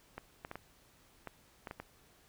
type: clicks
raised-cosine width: 0.5 ms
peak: -27 dBFS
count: 8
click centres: 0.18 / 0.449 / 0.514 / 0.556 / 1.273 / 1.672 / 1.711 / 1.8 s
effects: pink hiss -65 dBFS RMS until 2.28 s